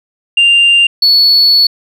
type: tone pair in turn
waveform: sine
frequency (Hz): 2791 / 4418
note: F7 / C#8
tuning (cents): -2 / -7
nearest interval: minor sixth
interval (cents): 795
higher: second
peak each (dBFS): -3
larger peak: neither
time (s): 0.37-0.87 / 1.02-1.67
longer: second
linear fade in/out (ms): 5
effects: tanh soft clip ceiling -2 dBFS